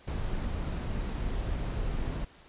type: noise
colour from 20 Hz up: brown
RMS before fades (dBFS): -32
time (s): 0.07-2.25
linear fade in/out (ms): 10
effects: pink hiss -56 dBFS RMS until 2.48 s + resampled to 8000 Hz